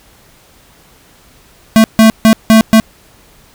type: tone bursts at uneven times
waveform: square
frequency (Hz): 221.5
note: A3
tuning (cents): +12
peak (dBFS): -3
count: 5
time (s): 1.76-1.84 / 1.99-2.1 / 2.25-2.33 / 2.5-2.61 / 2.73-2.8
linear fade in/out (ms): 0
effects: pink hiss -45 dBFS RMS until 3.54 s